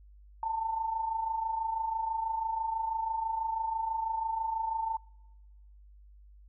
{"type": "tone pair together", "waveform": "sine", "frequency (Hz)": [872, 898.1], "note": ["A5", "A5"], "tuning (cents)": [-16, 35], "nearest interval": "minor second", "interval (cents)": 51, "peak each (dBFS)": [-37, -30], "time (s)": [0.43, 4.97], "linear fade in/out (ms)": 2, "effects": ["noise-tail reverb RT60 1.0 s tail -25 dB re dry", "added 50 Hz sine -52 dBFS peak until 6.48 s"]}